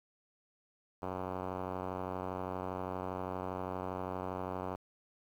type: tone with low-pass filter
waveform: 5% pulse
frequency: 92.5 Hz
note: F#2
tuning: in tune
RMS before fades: -39 dBFS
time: 1.02-4.76 s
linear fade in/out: 5 ms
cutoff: 1100 Hz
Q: 1.1
effects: 10-bit